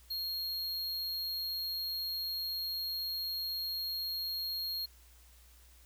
square tone, 4258 Hz, C8, 30 cents sharp, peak -35 dBFS, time 0.1-4.86 s, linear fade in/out 10 ms, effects added 60 Hz sine -58 dBFS peak until 5.85 s + white hiss -63 dBFS RMS until 5.85 s

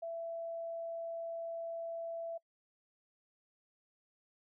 sine tone, 667 Hz, E5, 20 cents sharp, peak -38 dBFS, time 0.02-2.38 s, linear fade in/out 10 ms, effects noise-tail reverb RT60 0.1 s tail -26 dB re dry

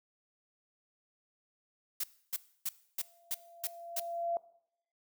blue noise bursts, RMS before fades -34 dBFS, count 7, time 2-3.999 s, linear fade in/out 5 ms, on 37 ms, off 290 ms
sine tone with exponential growth, 683 Hz, F5, 39 cents flat, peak -29 dBFS, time 2.99-4.37 s, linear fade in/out 1 ms, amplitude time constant 300 ms
effects noise-tail reverb RT60 0.7 s tail -19 dB re dry

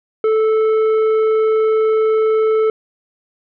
sine tone with tanh clipping, 437.9 Hz, A4, 8 cents flat, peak -13 dBFS, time 0.24-2.7 s, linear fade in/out 2 ms, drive 8 dB, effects none

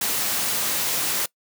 white noise, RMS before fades -24 dBFS, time 0.01-1.26 s, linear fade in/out 5 ms, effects noise-tail reverb RT60 0.1 s tail -22 dB re dry + high-pass 100 Hz 12 dB/octave

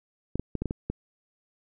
clicks, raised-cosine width 3 ms, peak -16 dBFS, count 7, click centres 0.356 / 0.396 / 0.553 / 0.62 / 0.657 / 0.709 / 0.9 s, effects none

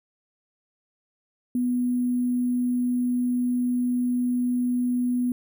sine tone with sample-and-hold, 246.9 Hz, B3, in tune, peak -21 dBFS, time 1.55-5.32 s, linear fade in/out 2 ms, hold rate 11025 Hz, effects none

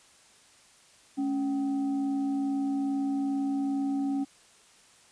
sine tone with frequency modulation, 277.2 Hz, C#4, in tune, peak -26 dBFS, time 1.17-4.25 s, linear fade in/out 20 ms, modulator 492 Hz, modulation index 0.37, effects white hiss -58 dBFS RMS until 5.11 s + resampled to 22050 Hz

